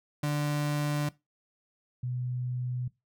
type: tone pair in turn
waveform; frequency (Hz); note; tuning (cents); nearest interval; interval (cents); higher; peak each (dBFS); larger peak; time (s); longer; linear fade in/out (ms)
35% pulse / sine; 147.3 / 124.71; D3 / B2; +6 / +17; minor third; 289; first; -25 / -30; first; 0.23-1.09 / 2.03-2.88; first; 5
effects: noise-tail reverb RT60 0.2 s tail -19 dB re dry